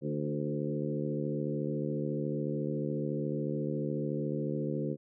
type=harmonic tone with a mistuned harmonic; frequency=74 Hz; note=D2; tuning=14 cents sharp; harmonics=2 / 3 / 4 / 5 / 6 / 7; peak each=-35 / -37 / -38 / -39 / -40 / -40 dBFS; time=0.01-4.97 s; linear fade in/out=50 ms; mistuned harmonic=5; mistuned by=-23 cents; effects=none